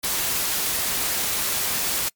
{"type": "noise", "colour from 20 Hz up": "white", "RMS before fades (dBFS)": -24, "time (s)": [0.03, 2.09], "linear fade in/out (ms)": 10, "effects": ["noise-tail reverb RT60 0.1 s tail -25 dB re dry", "MP3 96 kbps"]}